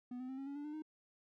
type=tone with pitch steps; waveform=triangle; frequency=247 / 255.1 / 263.5 / 272.2 / 281.1 / 290.4 / 299.9 / 309.8 Hz; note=B3 / C4 / C4 / C#4 / C#4 / D4 / D4 / D#4; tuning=0 / -44 / +12 / -31 / +24 / -19 / +36 / -7 cents; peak=-40 dBFS; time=0.11-0.822 s; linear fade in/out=5 ms; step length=89 ms; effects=none